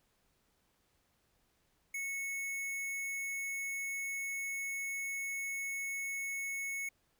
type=tone; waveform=square; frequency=2203 Hz; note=C#7; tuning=11 cents flat; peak=-37 dBFS; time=1.94-6.89 s; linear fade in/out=5 ms; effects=pink hiss -75 dBFS RMS until 7.19 s